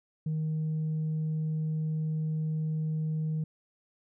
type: tone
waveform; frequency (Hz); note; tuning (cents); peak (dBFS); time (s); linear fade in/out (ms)
sine; 156.4; D#3; +9; -26; 0.26-3.44; 5
effects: tanh soft clip ceiling -26 dBFS